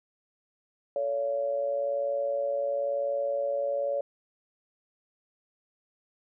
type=tone with amplitude modulation; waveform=sine; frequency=565 Hz; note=C#5; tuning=33 cents sharp; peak=-23 dBFS; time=0.96-4.01 s; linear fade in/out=2 ms; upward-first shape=sine; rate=121 Hz; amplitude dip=65%; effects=none